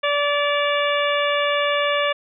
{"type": "harmonic tone with a mistuned harmonic", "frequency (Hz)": 579, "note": "D5", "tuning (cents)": -25, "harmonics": [1, 2, 3, 4, 5, 6], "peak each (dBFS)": [-21, -24, -26, -27, -28, -29], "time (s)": [0.03, 2.13], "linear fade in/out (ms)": 10, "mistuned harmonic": 5, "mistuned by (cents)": -36, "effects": []}